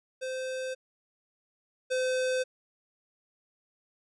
square tone pair in turn, 518 / 512.6 Hz, C5 / C5, -17 / -36 cents, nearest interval unison, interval 19 cents, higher first, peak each -33 / -27 dBFS, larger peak second, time 0.21-0.75 / 1.9-2.44 s, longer neither, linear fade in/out 20 ms, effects resampled to 22050 Hz

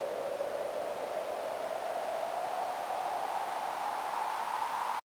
white noise with band-pass filter sweep, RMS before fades -35 dBFS, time 0-5 s, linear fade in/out 10 ms, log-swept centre 540 to 940 Hz, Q 6.1, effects Opus 48 kbps

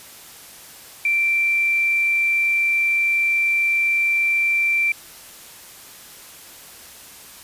sine tone, 2349 Hz, D7, in tune, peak -16 dBFS, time 1.05-4.92 s, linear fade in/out 2 ms, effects white hiss -42 dBFS RMS until 7.43 s + resampled to 32000 Hz

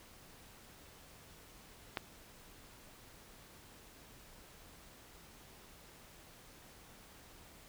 click, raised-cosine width 0.3 ms, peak -19 dBFS, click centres 1.972 s, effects pink hiss -58 dBFS RMS until 7.68 s

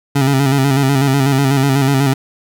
25% pulse tone with vibrato, 136.8 Hz, C#3, 23 cents flat, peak -7 dBFS, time 0.15-2.14 s, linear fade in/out 10 ms, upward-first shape square, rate 8.1 Hz, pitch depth 51 cents each way, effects none

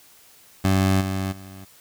20% pulse tone with level steps, 95.5 Hz, G2, 45 cents flat, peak -12 / -19 / -34 dBFS, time 0.64-1.65 s, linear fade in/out 10 ms, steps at 1 / 1.31 s, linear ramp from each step 20 ms, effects white hiss -52 dBFS RMS until 1.8 s

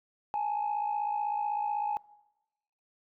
sine tone pair together, 830.6 / 886.6 Hz, G#5 / A5, 0 / +13 cents, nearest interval minor second, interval 113 cents, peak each -28 / -34 dBFS, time 0.34-1.97 s, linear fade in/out 0 ms, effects noise-tail reverb RT60 1.0 s tail -22 dB re dry + tanh soft clip ceiling -24 dBFS

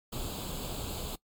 pink noise with comb filter, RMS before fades -37 dBFS, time 0.12-1.16 s, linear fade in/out 10 ms, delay 0.26 ms, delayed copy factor +0.8, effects noise-tail reverb RT60 0.1 s tail -21 dB re dry + MP3 96 kbps

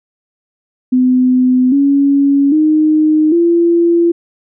sine tone with pitch steps, 253.7 / 279.9 / 308.8 / 340.6 Hz, B3 / C#4 / D#4 / F4, +47 / +17 / -13 / -43 cents, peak -7 dBFS, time 0.92-4.12 s, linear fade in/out 10 ms, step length 800 ms, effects none

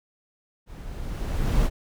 brown noise with level ramp, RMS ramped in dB -40 to -19 dBFS, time 0.66-1.7 s, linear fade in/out 50 ms, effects none

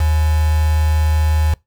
sine tone with quantisation, 77.3 Hz, D#2, 11 cents flat, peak -12 dBFS, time 0-1.54 s, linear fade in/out 5 ms, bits 4, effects noise-tail reverb RT60 0.2 s tail -24 dB re dry

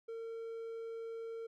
triangle tone, 455.5 Hz, A#4, 40 cents flat, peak -39 dBFS, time 0.08-1.47 s, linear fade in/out 10 ms, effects none

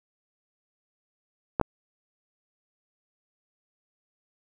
clicks, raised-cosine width 1 ms, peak -9 dBFS, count 2, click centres 1.598 / 1.613 s, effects none

